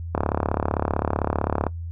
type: click train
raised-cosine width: 1 ms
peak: -7 dBFS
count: 55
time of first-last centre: 0.15-1.667 s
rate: 35.6 Hz
effects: noise-tail reverb RT60 0.1 s tail -20 dB re dry + added 84 Hz sine -29 dBFS peak until 1.91 s